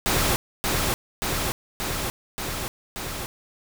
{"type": "noise with echo", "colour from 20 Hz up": "pink", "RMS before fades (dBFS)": -22, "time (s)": [0.06, 0.36], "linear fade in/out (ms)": 0, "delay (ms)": 580, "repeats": 5, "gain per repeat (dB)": -2, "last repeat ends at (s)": 3.26, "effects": []}